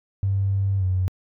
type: tone with pitch glide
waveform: triangle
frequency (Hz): 98 to 92.5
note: G2 to F#2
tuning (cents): 0 to 0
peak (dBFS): -15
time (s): 0.23-1.08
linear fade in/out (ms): 0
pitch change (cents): -100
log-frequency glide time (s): 0.78-0.84
effects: tanh soft clip ceiling -17 dBFS